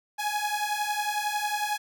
sawtooth beating tone pair, 830.6 / 841.6 Hz, G#5 / G#5, 0 / +23 cents, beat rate 11 Hz, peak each -26 dBFS, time 0.18-1.78 s, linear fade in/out 20 ms, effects none

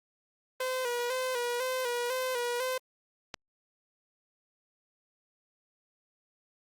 sawtooth tone with vibrato, 497.9 Hz, B4, 14 cents sharp, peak -26 dBFS, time 0.6-2.78 s, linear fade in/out 5 ms, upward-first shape square, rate 2 Hz, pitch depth 55 cents each way
click, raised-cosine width 0.2 ms, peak -19 dBFS, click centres 3.342 s
effects Opus 24 kbps

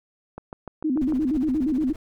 click train, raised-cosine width 1 ms, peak -21 dBFS, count 6, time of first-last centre 0.38-1.123 s, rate 6.73 Hz
sine tone with vibrato, 282 Hz, C#4, 30 cents sharp, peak -20 dBFS, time 0.84-1.93 s, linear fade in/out 10 ms, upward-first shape square, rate 8.5 Hz, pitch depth 170 cents each way
brown noise with tremolo, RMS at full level -34 dBFS, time 1.01-1.96 s, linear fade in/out 2 ms, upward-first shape triangle, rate 15 Hz, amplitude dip 100%
effects none

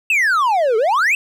triangle exponential two-way sweep, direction down then up, 2732 to 421.1 to 2732 Hz, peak -11 dBFS, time 0.1-1.15 s, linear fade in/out 2 ms, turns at 0.77 s, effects none

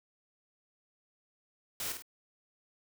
white noise with echo, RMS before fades -37 dBFS, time 1.8-1.92 s, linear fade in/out 2 ms, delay 51 ms, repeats 2, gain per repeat -6 dB, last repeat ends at 2.022 s, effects none

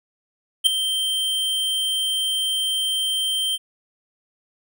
square tone with ADSR envelope, 3136 Hz, G7, in tune, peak -10 dBFS, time 0.64-3.58 s, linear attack 26 ms, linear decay 6 ms, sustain -11 dB, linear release 35 ms, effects none

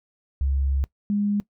sine tone pair in turn, 68.3 / 204.7 Hz, C#2 / G#3, -25 / -25 cents, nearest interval octave + perfect fifth, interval 1900 cents, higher second, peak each -20 dBFS, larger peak neither, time 0.41-0.84 / 1.1-1.4 s, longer first, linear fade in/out 0 ms, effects noise-tail reverb RT60 0.1 s tail -20 dB re dry

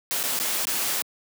white noise with dropouts, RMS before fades -26 dBFS, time 0.11-1.02 s, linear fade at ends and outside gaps 0 ms, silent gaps 0.23-0.237 / 0.39-0.399 / 0.652-0.67 s, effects high-pass 200 Hz 12 dB/octave

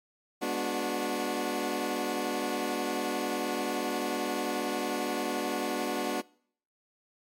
20% pulse chord, G# half-diminished seventh, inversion none, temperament equal with one note detuned, 207.7 / 246.9 / 293.7 / 364.7 Hz, G#3 / B3 / D4 / F#4, 0 / 0 / 0 / -25 cents, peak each -34 / -30 / -29 / -29 dBFS, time 0.41-6.22 s, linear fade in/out 20 ms, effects noise-tail reverb RT60 0.6 s tail -24 dB re dry + MP3 64 kbps

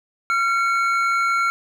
triangle tone pair together, 1371.9 / 2217 Hz, F6 / C#7, -31 / 0 cents, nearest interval minor sixth, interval 831 cents, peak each -16 / -23 dBFS, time 0.3-1.5 s, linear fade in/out 0 ms, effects none

